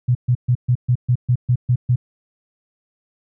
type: tone bursts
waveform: sine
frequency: 123.47 Hz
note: B2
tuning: in tune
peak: -12 dBFS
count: 10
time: 0.08-1.96 s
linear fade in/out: 10 ms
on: 71 ms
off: 130 ms
effects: none